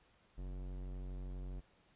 square tone with low-pass filter, 46.19 Hz, F#1, 2 cents flat, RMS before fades -44 dBFS, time 0.37-1.61 s, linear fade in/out 20 ms, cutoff 550 Hz, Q 0.56, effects pink hiss -70 dBFS RMS until 1.95 s + resampled to 8000 Hz

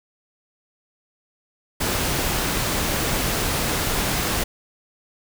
pink noise, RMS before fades -23 dBFS, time 1.8-4.44 s, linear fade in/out 10 ms, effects none

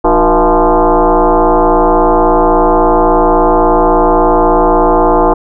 sine tone with frequency modulation, 197.2 Hz, G3, 11 cents sharp, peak -5 dBFS, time 0.04-5.34 s, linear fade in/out 10 ms, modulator 169 Hz, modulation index 5.2, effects none

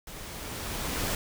pink noise with level ramp, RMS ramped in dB -43 to -29 dBFS, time 0.07-1.15 s, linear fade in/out 2 ms, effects none

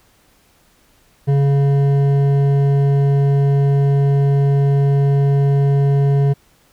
sine tone with hard clipping, 139.9 Hz, C#3, 16 cents sharp, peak -13 dBFS, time 1.27-6.34 s, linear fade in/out 20 ms, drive 9 dB, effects pink hiss -55 dBFS RMS until 6.72 s

